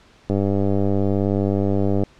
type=click train; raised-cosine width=2 ms; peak=-8 dBFS; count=173; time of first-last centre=0.3-2.036 s; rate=99.1 Hz; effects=pink hiss -52 dBFS RMS until 2.19 s + low-pass 5000 Hz 12 dB/octave